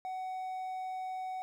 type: tone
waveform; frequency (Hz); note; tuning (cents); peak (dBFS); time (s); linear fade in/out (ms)
triangle; 748; F#5; +19; -34; 0.05-1.42; 0
effects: 12-bit